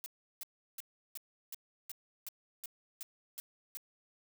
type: noise bursts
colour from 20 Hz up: blue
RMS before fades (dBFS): -43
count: 11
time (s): 0.04-3.771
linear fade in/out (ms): 0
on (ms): 21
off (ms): 350
effects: none